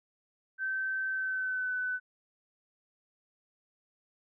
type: tone with pitch glide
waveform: sine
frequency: 1545 to 1502.8 Hz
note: G6 to F#6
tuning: -26 to +26 cents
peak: -30 dBFS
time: 0.58-2 s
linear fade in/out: 50 ms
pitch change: -48 cents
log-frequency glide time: 1.09-1.74 s
effects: none